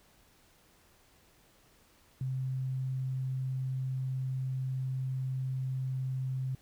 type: tone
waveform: sine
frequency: 130.81 Hz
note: C3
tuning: in tune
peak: -31 dBFS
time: 2.21-6.55 s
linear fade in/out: 2 ms
effects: pink hiss -64 dBFS RMS until 6.61 s